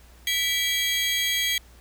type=tone cluster; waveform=35% pulse; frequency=1976 / 2305 / 3261 Hz; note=B6 / D7 / G#7; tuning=0 / -33 / -32 cents; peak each=-26 / -28 / -23 dBFS; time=0.27-1.58 s; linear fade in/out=2 ms; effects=added 60 Hz sine -49 dBFS peak until 1.8 s + pink hiss -55 dBFS RMS until 1.8 s